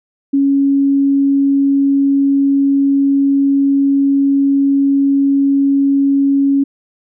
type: tone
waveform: sine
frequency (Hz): 277.2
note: C#4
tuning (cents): 0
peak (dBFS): -9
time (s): 0.33-6.64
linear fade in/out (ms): 10
effects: none